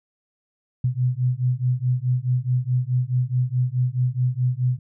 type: beating tone pair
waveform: sine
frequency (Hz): 123.47 / 128.17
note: B2 / C3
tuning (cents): 0 / -35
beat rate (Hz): 4.7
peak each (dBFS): -22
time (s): 0.84-4.79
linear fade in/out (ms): 5
effects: none